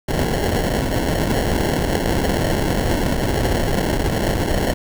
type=noise with sample-and-hold; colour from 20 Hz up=pink; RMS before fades=-19 dBFS; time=0.08-4.74 s; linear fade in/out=10 ms; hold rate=1225 Hz; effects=none